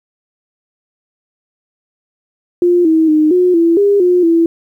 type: tone with pitch steps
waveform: sine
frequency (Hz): 351.7 / 320.3 / 307.8 / 361.2 / 334.9 / 404.1 / 357.9 / 332.7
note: F4 / E4 / D#4 / F#4 / E4 / G#4 / F4 / E4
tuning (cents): +12 / -50 / -19 / -42 / +27 / -47 / +42 / +16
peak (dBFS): -7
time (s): 2.62-4.46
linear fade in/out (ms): 2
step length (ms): 230
effects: 8-bit

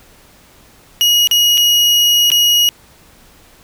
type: tone with dropouts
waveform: 35% pulse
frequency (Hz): 2894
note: F#7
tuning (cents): -39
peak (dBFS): -7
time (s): 1.01-2.69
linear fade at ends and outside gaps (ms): 0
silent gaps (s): 1.273-1.312 / 1.574-1.578 / 2.303-2.317
effects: pink hiss -46 dBFS RMS until 3.63 s

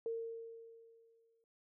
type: tone with exponential decay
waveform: sine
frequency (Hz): 457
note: A#4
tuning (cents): -34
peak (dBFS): -35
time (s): 0.06-1.44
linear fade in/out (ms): 1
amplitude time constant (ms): 300
effects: none

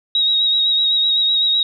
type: tone with vibrato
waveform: sine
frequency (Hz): 3800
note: A#7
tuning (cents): +33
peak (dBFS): -13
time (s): 0.15-1.63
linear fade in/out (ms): 2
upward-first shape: sine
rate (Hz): 7.9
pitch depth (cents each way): 30
effects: none

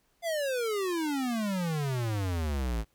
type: exponential sweep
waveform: square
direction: down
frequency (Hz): 698.5 to 52.6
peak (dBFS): -29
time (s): 0.22-2.85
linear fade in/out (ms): 50
effects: pink hiss -71 dBFS RMS until 2.94 s

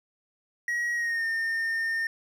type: tone with pitch glide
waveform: triangle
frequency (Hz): 1904 to 1819.1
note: A#6 to A#6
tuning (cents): +36 to -43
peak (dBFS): -24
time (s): 0.68-2.07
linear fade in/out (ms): 2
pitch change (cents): -79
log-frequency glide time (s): 0.94-1.25
effects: none

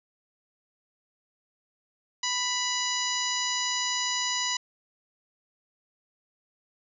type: harmonic tone with a mistuned harmonic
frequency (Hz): 992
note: B5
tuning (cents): +7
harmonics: 1 / 2 / 3 / 4 / 5 / 6 / 7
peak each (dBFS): -34 / -34 / -34 / -34 / -34 / -34 / -34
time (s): 2.23-4.57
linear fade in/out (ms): 5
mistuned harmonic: 3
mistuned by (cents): -32
effects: none

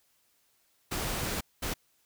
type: noise bursts at uneven times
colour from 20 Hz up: pink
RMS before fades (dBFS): -33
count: 2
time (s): 0.91-1.41 / 1.62-1.74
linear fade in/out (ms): 10
effects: white hiss -70 dBFS RMS until 2.05 s

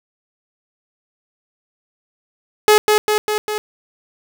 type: tone with echo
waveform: sawtooth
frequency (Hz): 424.1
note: G#4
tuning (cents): +36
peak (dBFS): -4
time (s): 2.68-2.78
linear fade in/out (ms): 0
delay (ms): 200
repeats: 4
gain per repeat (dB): -3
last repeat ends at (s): 3.58
effects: none

